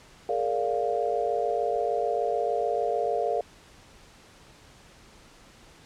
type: chord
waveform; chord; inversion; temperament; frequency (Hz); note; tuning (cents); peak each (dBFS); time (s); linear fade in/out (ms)
sine; Bb dominant seventh; third; just; 419.5 / 466.2 / 582.7 / 699.2; Ab4 / Bb4 / D5 / F5; +17 / 0 / -14 / +2; -31 / -29 / -31 / -28; 0.29-3.41; 2
effects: pink hiss -53 dBFS RMS until 5.85 s + low-pass 8000 Hz 12 dB/octave